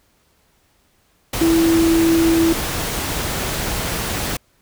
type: tone in noise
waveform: sine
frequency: 329.6 Hz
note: E4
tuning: in tune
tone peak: -12 dBFS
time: 1.41-2.53 s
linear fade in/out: 5 ms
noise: pink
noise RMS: -23 dBFS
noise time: 1.33-4.37 s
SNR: +8 dB
effects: pink hiss -60 dBFS RMS until 4.61 s